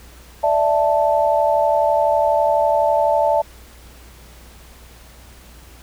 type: chord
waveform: sine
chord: D suspended second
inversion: none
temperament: equal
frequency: 587.3 / 659.3 / 880 Hz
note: D5 / E5 / A5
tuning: 0 / 0 / 0 cents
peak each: -18 dBFS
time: 0.43-3.42 s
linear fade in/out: 10 ms
effects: added 60 Hz sine -43 dBFS peak until 5.82 s + pink hiss -46 dBFS RMS until 5.82 s